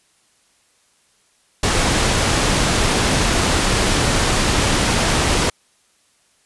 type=low-pass noise; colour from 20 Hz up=pink; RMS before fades=-17 dBFS; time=1.63-5.5 s; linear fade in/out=5 ms; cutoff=9700 Hz; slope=12 dB/octave; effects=white hiss -59 dBFS RMS until 6.45 s + resampled to 24000 Hz